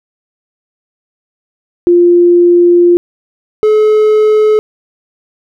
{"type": "tone pair in turn", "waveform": ["sine", "triangle"], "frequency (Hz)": [349.2, 428.7], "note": ["F4", "A4"], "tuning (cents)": [0, -45], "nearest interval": "major third", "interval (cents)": 355, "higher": "second", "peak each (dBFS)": -3, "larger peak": "neither", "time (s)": [[1.87, 2.97], [3.63, 4.59]], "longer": "first", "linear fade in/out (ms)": 0, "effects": []}